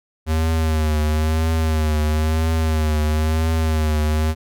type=tone with vibrato; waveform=square; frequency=78.4 Hz; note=D#2; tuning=14 cents sharp; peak=-17 dBFS; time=0.26-4.35 s; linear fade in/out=50 ms; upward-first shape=triangle; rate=1 Hz; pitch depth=59 cents each way; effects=none